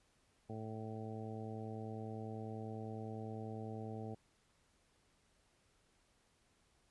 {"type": "harmonic tone", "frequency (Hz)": 110, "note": "A2", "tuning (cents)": 0, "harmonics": [1, 2, 3, 4, 5, 6, 7], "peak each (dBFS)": [-46, -48, -53, -50, -56, -56, -53], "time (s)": [0.49, 4.15], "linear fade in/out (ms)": 10, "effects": ["pink hiss -74 dBFS RMS until 6.9 s", "resampled to 24000 Hz"]}